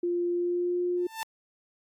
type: tone with pitch glide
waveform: sine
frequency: 349.2 to 355.1 Hz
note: F4 to F4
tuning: 0 to +29 cents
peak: -25 dBFS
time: 0.03-1.07 s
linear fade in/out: 5 ms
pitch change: +29 cents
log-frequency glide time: 0.31-0.82 s
type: tone with exponential growth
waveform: sawtooth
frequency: 890 Hz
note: A5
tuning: 20 cents sharp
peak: -25 dBFS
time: 0.97-1.23 s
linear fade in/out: 0 ms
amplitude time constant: 56 ms
effects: AAC 64 kbps